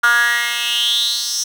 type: tone with high-pass filter sweep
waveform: 10% pulse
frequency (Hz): 237.4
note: A#3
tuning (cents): +32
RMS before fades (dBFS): -17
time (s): 0.03-1.44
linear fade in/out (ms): 10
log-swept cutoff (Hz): 1400 to 5700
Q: 6.7
effects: none